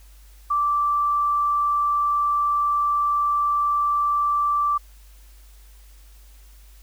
sine tone, 1169 Hz, D6, 8 cents flat, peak -18 dBFS, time 0.5-4.78 s, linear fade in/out 10 ms, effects added 50 Hz sine -45 dBFS peak until 6.82 s + white hiss -56 dBFS RMS until 6.82 s

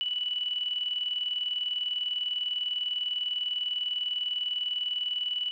sine tone with tremolo, 2960 Hz, F#7, in tune, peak -26 dBFS, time 0.01-5.51 s, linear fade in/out 0 ms, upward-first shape square, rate 20 Hz, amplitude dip 50%, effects none

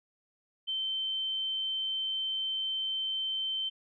sine tone, 3098 Hz, G7, 21 cents flat, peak -30 dBFS, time 0.67-3.7 s, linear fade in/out 20 ms, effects none

